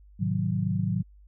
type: chord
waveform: sine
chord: A diminished seventh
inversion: none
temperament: equal with one note detuned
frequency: 107.8 / 130.81 / 155.56 / 185 Hz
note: A2 / C3 / Eb3 / Gb3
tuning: -35 / 0 / 0 / 0 cents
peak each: -29 / -33 / -30 / -28 dBFS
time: 0.19-1.03 s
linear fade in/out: 20 ms
effects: added 50 Hz sine -50 dBFS peak until 1.27 s